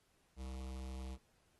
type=tone with notch filter; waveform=square; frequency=65 Hz; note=C2; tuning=11 cents flat; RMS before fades=-45 dBFS; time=0.36-1.18 s; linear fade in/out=50 ms; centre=1600 Hz; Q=1.6; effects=pink hiss -75 dBFS RMS until 1.59 s + AAC 32 kbps